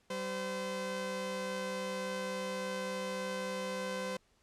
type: tone pair together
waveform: sawtooth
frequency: 192.2 / 513.1 Hz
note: G3 / C5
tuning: -34 / -34 cents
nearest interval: octave + perfect fourth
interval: 1700 cents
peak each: -37 / -33 dBFS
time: 0.1-4.17 s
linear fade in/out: 5 ms
effects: pink hiss -71 dBFS RMS until 4.42 s + low-pass 9000 Hz 12 dB/octave